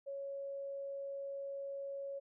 sine tone, 554.4 Hz, C#5, in tune, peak -40 dBFS, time 0.06-2.2 s, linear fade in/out 20 ms, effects none

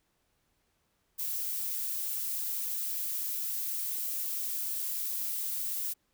violet noise, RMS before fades -34 dBFS, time 1.18-5.94 s, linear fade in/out 20 ms, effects pink hiss -75 dBFS RMS until 6.13 s

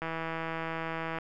click train, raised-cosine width 0.5 ms, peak -20 dBFS, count 191, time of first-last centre 0.02-1.186 s, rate 163 Hz, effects none

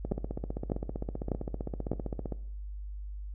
two click trains, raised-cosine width 2 ms, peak -15 / -21 dBFS, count 4 / 36, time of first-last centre 0.12-1.916 / 0.05-2.323 s, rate 1.67 / 15.4 Hz, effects noise-tail reverb RT60 0.6 s tail -18 dB re dry + added 50 Hz sine -37 dBFS peak until 3.34 s

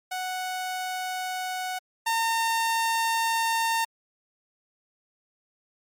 sawtooth tone pair in turn, 740 / 910.5 Hz, F#5 / A#5, 0 / -41 cents, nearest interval major third, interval 359 cents, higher second, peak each -25 / -19 dBFS, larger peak second, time 0.11-1.79 / 2.06-3.85 s, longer second, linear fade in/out 10 ms, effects MP3 64 kbps

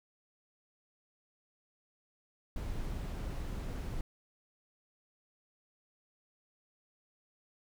brown noise, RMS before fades -38 dBFS, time 2.56-4.01 s, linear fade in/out 2 ms, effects none

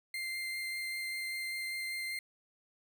35% pulse tone with vibrato, 2093 Hz, C7, in tune, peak -34 dBFS, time 0.14-2.19 s, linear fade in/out 2 ms, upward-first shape triangle, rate 5.1 Hz, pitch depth 9 cents each way, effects none

